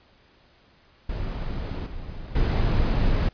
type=noise with level steps; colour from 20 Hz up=brown; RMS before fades=-29 / -36 / -21 dBFS; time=1.09-3.29 s; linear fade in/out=5 ms; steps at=1.86 / 2.35 s; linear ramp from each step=5 ms; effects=pink hiss -58 dBFS RMS until 3.33 s + resampled to 11025 Hz